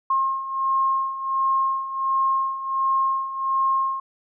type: beating tone pair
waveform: sine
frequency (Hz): 1070 / 1071.4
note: C6 / C6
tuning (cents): +38 / +41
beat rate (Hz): 1.4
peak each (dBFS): -26 / -21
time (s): 0.1-4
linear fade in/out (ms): 5
effects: none